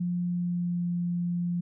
sine tone with pitch glide, 176.3 to 174.48 Hz, F3 to F3, +17 to -1 cents, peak -26 dBFS, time 0-1.61 s, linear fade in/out 10 ms, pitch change -18 cents, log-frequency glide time 0.25-0.86 s, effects none

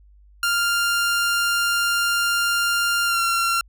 sawtooth tone with pitch glide, 1396.9 to 1369.7 Hz, F6 to F6, 0 to -34 cents, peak -15 dBFS, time 0.43-3.61 s, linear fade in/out 2 ms, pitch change -34 cents, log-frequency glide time 3.06-3.2 s, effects added 50 Hz sine -48 dBFS peak until 3.68 s

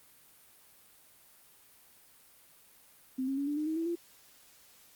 sine tone with pitch steps, 260 / 270.4 / 281.2 / 292.5 / 304.2 / 316.4 / 329.1 / 342.3 Hz, C4 / C#4 / C#4 / D4 / D#4 / D#4 / E4 / F4, -11 / -43 / +25 / -7 / -39 / +29 / -3 / -35 cents, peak -30 dBFS, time 3.18-3.956 s, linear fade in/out 10 ms, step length 97 ms, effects white hiss -60 dBFS RMS until 4.95 s + Opus 32 kbps

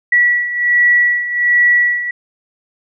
sine beating tone pair, 1940 / 1941.3 Hz, B6 / B6, -31 / -30 cents, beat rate 1.3 Hz, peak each -16 / -11 dBFS, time 0.12-2.11 s, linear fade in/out 5 ms, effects none

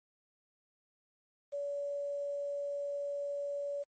sine tone with quantisation, 570 Hz, C#5, 48 cents sharp, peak -34 dBFS, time 1.52-3.84 s, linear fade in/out 20 ms, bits 10, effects MP3 32 kbps

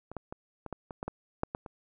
clicks, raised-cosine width 1 ms, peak -28 / -22 / -25 / -25 / -22 / -26 / -21 / -20 / -14 / -19 / -28 dBFS, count 11, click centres 0.116 / 0.167 / 0.325 / 0.663 / 0.727 / 0.908 / 1.029 / 1.08 / 1.434 / 1.549 / 1.662 s, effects none

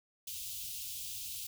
white band-stop noise, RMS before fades -42 dBFS, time 0.27-1.47 s, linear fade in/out 5 ms, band 130 to 2700 Hz, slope 48 dB/octave, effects none

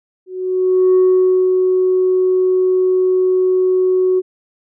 sine tone with ADSR envelope, 370.3 Hz, F#4, 1 cent sharp, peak -6 dBFS, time 0.26-4.22 s, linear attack 690 ms, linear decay 540 ms, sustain -4 dB, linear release 37 ms, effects tanh soft clip ceiling -6 dBFS

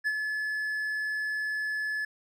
triangle tone with ADSR envelope, 1719 Hz, A6, 41 cents flat, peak -22 dBFS, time 0.04-2.05 s, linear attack 30 ms, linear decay 49 ms, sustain -5 dB, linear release 5 ms, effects none

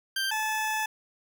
20% pulse tone pair in turn, 1572 / 867.6 Hz, G6 / A5, +4 / -25 cents, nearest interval minor seventh, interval 1029 cents, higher first, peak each -22 dBFS, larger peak neither, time 0.16-0.31 / 0.31-0.86 s, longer second, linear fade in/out 5 ms, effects none

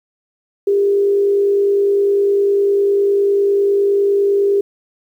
sine tone with frequency modulation, 400.7 Hz, G4, 38 cents sharp, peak -11 dBFS, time 0.67-4.61 s, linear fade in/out 5 ms, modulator 49.9 Hz, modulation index 0.29, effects 8-bit

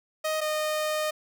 sawtooth tone pair in turn, 624 / 614.7 Hz, D#5 / D#5, +5 / -21 cents, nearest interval unison, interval 26 cents, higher first, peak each -22 dBFS, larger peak neither, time 0.24-0.41 / 0.41-1.11 s, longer second, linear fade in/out 10 ms, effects none

